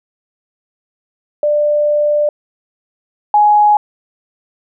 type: tone pair in turn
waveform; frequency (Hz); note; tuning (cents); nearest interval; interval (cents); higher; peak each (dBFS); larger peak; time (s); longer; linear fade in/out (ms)
sine; 593 / 836; D5 / G#5; +17 / +11; tritone; 594; second; -10 / -6; second; 1.43-2.29 / 3.34-3.77; first; 2
effects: none